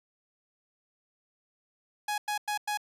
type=tone bursts; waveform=sawtooth; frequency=835 Hz; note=G#5; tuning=9 cents sharp; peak=-25 dBFS; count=4; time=2.08-2.774 s; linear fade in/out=5 ms; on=100 ms; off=98 ms; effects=resampled to 32000 Hz